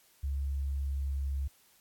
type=tone with pitch glide; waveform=sine; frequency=69.3 to 68.82 Hz; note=C#2 to C#2; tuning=0 to -12 cents; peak=-30 dBFS; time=0.23-1.48 s; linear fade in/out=10 ms; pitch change=-12 cents; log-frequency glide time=0.45-1.23 s; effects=white hiss -64 dBFS RMS until 1.8 s + AAC 64 kbps